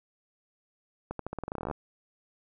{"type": "accelerating click train", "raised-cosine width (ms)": 1, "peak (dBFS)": -20, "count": 17, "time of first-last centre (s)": [1.11, 1.712], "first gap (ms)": 83, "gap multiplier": 0.88, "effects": []}